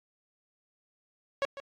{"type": "tone with echo", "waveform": "sawtooth", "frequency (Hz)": 554.4, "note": "C#5", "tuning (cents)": 0, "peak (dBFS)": -22, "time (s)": [1.42, 1.45], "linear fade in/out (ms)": 0, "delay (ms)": 150, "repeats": 1, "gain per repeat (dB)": -13, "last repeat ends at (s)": 1.6, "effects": ["low-pass 4000 Hz 12 dB/octave", "AAC 32 kbps"]}